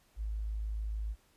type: tone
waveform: sine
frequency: 53.4 Hz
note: G#1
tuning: 49 cents sharp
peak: -33 dBFS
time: 0.16-1.16 s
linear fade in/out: 50 ms
effects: pink hiss -68 dBFS RMS until 1.36 s + resampled to 32000 Hz

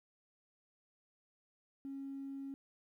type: tone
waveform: triangle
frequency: 273.9 Hz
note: C#4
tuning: 21 cents flat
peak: -38 dBFS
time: 1.85-2.54 s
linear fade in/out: 0 ms
effects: tanh soft clip ceiling -39 dBFS + 13-bit

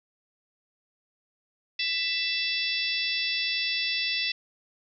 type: harmonic tone with a mistuned harmonic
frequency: 662 Hz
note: E5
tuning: 7 cents sharp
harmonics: 3 / 4 / 5 / 6 / 7 / 8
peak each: -35 / -30 / -32 / -35 / -34 / -34 dBFS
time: 1.79-4.32 s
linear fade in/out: 5 ms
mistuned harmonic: 5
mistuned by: +70 cents
effects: none

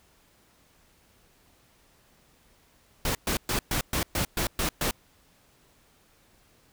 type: noise bursts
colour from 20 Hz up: pink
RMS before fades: -27 dBFS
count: 9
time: 3.05-4.91 s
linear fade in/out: 2 ms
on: 100 ms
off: 120 ms
effects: pink hiss -62 dBFS RMS until 6.72 s

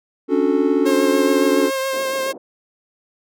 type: chord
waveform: triangle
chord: D major seventh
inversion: third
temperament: just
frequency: 275.3 / 293.7 / 367.1 / 440.5 Hz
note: C#4 / D4 / F#4 / A4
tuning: -12 / 0 / -14 / +2 cents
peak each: -18 dBFS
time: 0.28-1.71 s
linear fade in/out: 50 ms
type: tone with vibrato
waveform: sawtooth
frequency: 533 Hz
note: C5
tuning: 32 cents sharp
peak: -16 dBFS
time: 0.85-2.33 s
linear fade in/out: 20 ms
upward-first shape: triangle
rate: 7.1 Hz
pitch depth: 26 cents each way
type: band-pass noise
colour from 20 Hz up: pink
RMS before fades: -35 dBFS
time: 1.93-2.38 s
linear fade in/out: 5 ms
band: 300 to 580 Hz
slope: 24 dB/octave
effects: none

